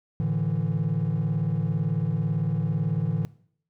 triangle chord, A suspended fourth, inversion none, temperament equal, 110 / 146.83 / 164.81 Hz, A2 / D3 / E3, 0 / 0 / 0 cents, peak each -26 / -24 / -24 dBFS, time 0.2-3.25 s, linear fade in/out 0 ms, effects noise-tail reverb RT60 0.6 s tail -21 dB re dry + tanh soft clip ceiling -16 dBFS

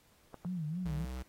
clicks, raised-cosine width 1 ms, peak -31 / -33 dBFS, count 2, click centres 0.343 / 0.448 s
sine tone with vibrato, 166.4 Hz, E3, 17 cents sharp, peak -34 dBFS, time 0.45-1.05 s, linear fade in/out 5 ms, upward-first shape sine, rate 3.5 Hz, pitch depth 180 cents each way
square tone, 63.5 Hz, B1, 49 cents sharp, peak -39 dBFS, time 0.85-1.23 s, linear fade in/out 10 ms
effects pink hiss -67 dBFS RMS until 1.28 s + AAC 48 kbps

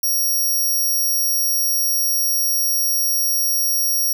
5% pulse tone, 5640 Hz, F8, 16 cents sharp, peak -11 dBFS, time 0.03-4.13 s, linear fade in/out 5 ms, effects none

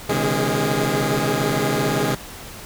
15% pulse tone cluster, 128.1 / 140.9 / 158.4 / 208 / 410.2 Hz, C3 / C#3 / D#3 / G#3 / G#4, -36 / +29 / +31 / +3 / -21 cents, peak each -19 dBFS, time 0.09-2.15 s, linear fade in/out 5 ms, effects pink hiss -37 dBFS RMS until 2.65 s

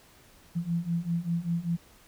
sine beating tone pair, 166.9 / 172 Hz, E3 / F3, +22 / -26 cents, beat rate 5.1 Hz, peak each -31 / -29 dBFS, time 0.55-1.77 s, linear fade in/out 20 ms, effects pink hiss -57 dBFS RMS until 2.07 s

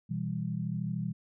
sine chord, E minor, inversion second, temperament just, 123.61 / 164.81 / 197.78 Hz, B2 / E3 / G3, +2 / 0 / +16 cents, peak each -36 / -34 / -36 dBFS, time 0.09-1.13 s, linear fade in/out 20 ms, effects none

